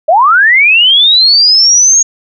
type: linear sweep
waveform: sine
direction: up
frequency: 587.3 to 6645 Hz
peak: -3 dBFS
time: 0.08-2.03 s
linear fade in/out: 10 ms
effects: none